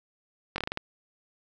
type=slowing click train; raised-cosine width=0.3 ms; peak=-14 dBFS; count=7; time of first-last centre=0.56-0.774 s; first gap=21 ms; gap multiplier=1.21; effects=none